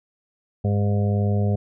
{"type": "harmonic tone", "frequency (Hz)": 102, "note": "G#2", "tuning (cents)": -31, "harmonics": [1, 2, 4, 5, 6, 7], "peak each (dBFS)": [-19, -25, -31, -33, -35, -36], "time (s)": [0.64, 1.56], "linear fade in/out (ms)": 10, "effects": []}